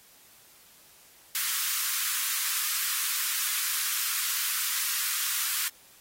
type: high-pass noise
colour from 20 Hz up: white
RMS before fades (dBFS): -29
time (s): 1.35-5.68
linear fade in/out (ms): 0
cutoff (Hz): 1100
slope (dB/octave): 48
effects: white hiss -56 dBFS RMS until 6 s + AAC 48 kbps